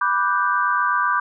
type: chord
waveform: sine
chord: G major seventh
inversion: first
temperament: equal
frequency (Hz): 987.8 / 1174.7 / 1480 / 1568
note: B5 / D6 / F#6 / G6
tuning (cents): 0 / 0 / 0 / 0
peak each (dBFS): -23 / -20 / -26 / -23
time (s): 0.01-1.2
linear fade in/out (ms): 5
effects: none